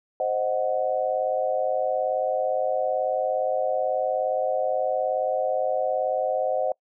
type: chord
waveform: sine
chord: C diminished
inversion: none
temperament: equal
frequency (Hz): 523.3 / 622.3 / 740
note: C5 / Eb5 / Gb5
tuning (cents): 0 / 0 / 0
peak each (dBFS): -26 / -26 / -27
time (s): 0.2-6.72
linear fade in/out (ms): 2
effects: noise-tail reverb RT60 0.1 s tail -25 dB re dry